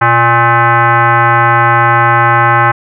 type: tone with frequency modulation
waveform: sine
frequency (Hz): 122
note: B2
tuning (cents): -21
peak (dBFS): -5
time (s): 0.01-2.72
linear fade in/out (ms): 10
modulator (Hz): 471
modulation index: 3.4
effects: none